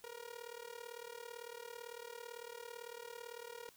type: tone with amplitude modulation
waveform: sawtooth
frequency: 473.3 Hz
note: A#4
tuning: 26 cents sharp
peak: -40 dBFS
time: 0.04-3.69 s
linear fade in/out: 0 ms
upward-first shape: sine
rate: 37.9 Hz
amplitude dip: 90%
effects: white hiss -65 dBFS RMS until 3.76 s